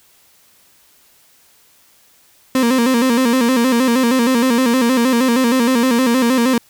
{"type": "tone with vibrato", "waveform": "35% pulse", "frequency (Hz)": 246.9, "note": "B3", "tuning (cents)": 0, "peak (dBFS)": -10, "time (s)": [2.55, 6.58], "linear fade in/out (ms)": 2, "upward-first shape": "square", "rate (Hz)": 6.4, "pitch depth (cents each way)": 94, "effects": ["white hiss -52 dBFS RMS until 6.69 s"]}